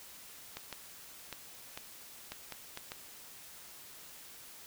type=clicks; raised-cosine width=0.2 ms; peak=-23 dBFS; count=8; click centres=0.57 / 0.727 / 1.327 / 1.775 / 2.32 / 2.523 / 2.774 / 2.919 s; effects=white hiss -52 dBFS RMS until 4.66 s